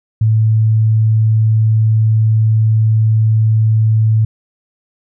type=tone; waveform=sine; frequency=110 Hz; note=A2; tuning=in tune; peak=-8 dBFS; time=0.21-4.25 s; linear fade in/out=5 ms; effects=none